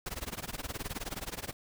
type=noise with tremolo; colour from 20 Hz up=pink; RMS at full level=-36 dBFS; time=0.06-1.53 s; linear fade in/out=2 ms; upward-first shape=sine; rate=19 Hz; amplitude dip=95%; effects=none